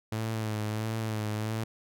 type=tone with vibrato; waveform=sawtooth; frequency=109.1 Hz; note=A2; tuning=14 cents flat; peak=-26 dBFS; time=0.12-1.64 s; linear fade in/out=5 ms; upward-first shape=sine; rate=1.5 Hz; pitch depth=42 cents each way; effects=none